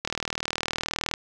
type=click train; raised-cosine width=0.2 ms; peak=-9 dBFS; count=44; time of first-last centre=0.05-1.139 s; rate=39.5 Hz; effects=none